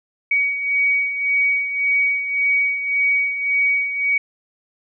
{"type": "beating tone pair", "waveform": "sine", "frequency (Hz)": [2256, 2257.8], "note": ["C#7", "C#7"], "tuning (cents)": [30, 31], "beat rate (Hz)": 1.8, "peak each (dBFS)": [-17, -24], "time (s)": [0.31, 4.18], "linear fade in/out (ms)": 5, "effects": []}